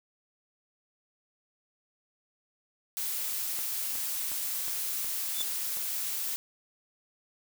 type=noise; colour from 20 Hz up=blue; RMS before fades=-33 dBFS; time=2.97-6.36 s; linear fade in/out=0 ms
type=click train; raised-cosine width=0.5 ms; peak=-29 dBFS; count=7; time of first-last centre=3.59-5.772 s; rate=2.75 Hz
type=tone with exponential growth; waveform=40% pulse; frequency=3520 Hz; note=A7; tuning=in tune; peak=-26 dBFS; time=5.29-5.42 s; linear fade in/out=2 ms; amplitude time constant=28 ms
effects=none